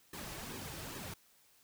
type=noise with flanger; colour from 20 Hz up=pink; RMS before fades=-45 dBFS; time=0.13-1.14 s; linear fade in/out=5 ms; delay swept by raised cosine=1.4 to 4.3 ms; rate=2.4 Hz; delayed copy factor=-0.75; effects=white hiss -67 dBFS RMS until 1.63 s